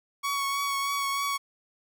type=tone with vibrato; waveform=sawtooth; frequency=1117 Hz; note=C#6; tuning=13 cents sharp; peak=-23 dBFS; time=0.23-1.38 s; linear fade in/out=20 ms; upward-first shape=triangle; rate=3.2 Hz; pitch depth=22 cents each way; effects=none